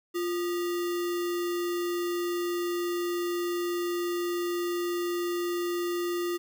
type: tone with sample-and-hold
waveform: sine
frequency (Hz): 349.2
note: F4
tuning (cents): 0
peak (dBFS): -27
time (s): 0.14-6.38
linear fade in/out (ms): 20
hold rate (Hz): 1575
effects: none